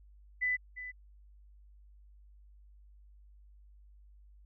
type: tone with echo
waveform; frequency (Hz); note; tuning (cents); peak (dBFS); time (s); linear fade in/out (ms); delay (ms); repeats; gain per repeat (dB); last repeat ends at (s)
sine; 1997; B6; +19; -28; 0.41-0.57; 20; 350; 1; -12; 0.92
effects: added 50 Hz sine -55 dBFS peak until 4.45 s